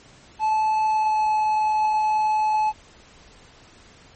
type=tone with pitch glide; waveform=triangle; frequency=868 to 859.5 Hz; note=A5 to A5; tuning=-24 to -41 cents; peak=-16 dBFS; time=0.39-2.73 s; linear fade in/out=50 ms; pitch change=-17 cents; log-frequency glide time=0.84-1.28 s; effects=pink hiss -50 dBFS RMS until 4.15 s + MP3 32 kbps